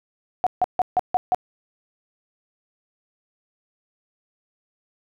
sine tone bursts, 733 Hz, F#5, 16 cents flat, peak -15 dBFS, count 6, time 0.44-1.346 s, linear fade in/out 0 ms, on 26 ms, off 150 ms, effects none

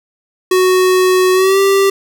square tone with pitch glide, 370 to 392 Hz, F#4 to G4, 0 to 0 cents, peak -9 dBFS, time 0.51-1.9 s, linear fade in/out 5 ms, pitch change +100 cents, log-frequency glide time 1.33-1.59 s, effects none

